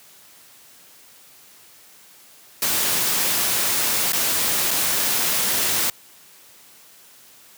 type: noise with dropouts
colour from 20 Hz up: white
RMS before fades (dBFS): -21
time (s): 2.62-5.9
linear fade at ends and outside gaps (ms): 2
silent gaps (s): 4.122-4.131 / 4.708-4.711
effects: white hiss -49 dBFS RMS until 7.57 s + high-pass 100 Hz 12 dB/octave